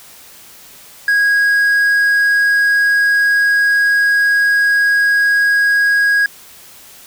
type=tone; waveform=triangle; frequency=1647 Hz; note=G#6; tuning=15 cents flat; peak=-8 dBFS; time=1.08-6.26 s; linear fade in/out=2 ms; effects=white hiss -40 dBFS RMS until 7.06 s